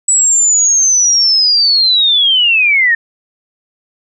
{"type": "linear sweep", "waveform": "sine", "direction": "down", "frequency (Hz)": [7902, 1797], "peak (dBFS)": -7, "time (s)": [0.08, 2.95], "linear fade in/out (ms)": 5, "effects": []}